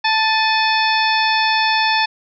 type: harmonic tone with a mistuned harmonic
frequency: 880 Hz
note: A5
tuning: in tune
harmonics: 1 / 2 / 3 / 4 / 5 / 6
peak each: -17 / -20 / -22 / -23 / -24 / -25 dBFS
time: 0.04-2.06 s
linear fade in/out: 10 ms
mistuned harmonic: 3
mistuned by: -78 cents
effects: none